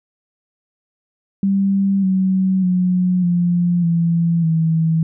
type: tone with pitch steps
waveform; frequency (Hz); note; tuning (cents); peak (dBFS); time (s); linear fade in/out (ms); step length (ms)
sine; 196 / 188.67 / 181.61 / 174.82 / 168.28 / 161.98; G3 / F#3 / F#3 / F3 / E3 / E3; 0 / +34 / -32 / +2 / +36 / -30; -13; 1.43-5.03; 2; 600
effects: none